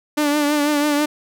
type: tone with vibrato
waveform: sawtooth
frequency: 294.4 Hz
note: D4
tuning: 4 cents sharp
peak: -12 dBFS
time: 0.17-1.06 s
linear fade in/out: 10 ms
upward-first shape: triangle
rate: 6.1 Hz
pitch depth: 49 cents each way
effects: none